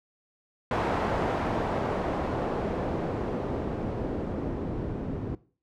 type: noise with low-pass filter sweep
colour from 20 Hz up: white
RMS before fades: -30 dBFS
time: 0.71-5.35 s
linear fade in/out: 2 ms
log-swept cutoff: 930 to 280 Hz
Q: 0.86
effects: noise-tail reverb RT60 0.4 s tail -19 dB re dry